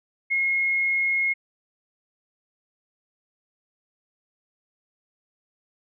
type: tone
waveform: sine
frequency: 2158 Hz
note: C#7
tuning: 47 cents flat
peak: -20 dBFS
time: 0.3-1.34 s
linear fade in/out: 20 ms
effects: none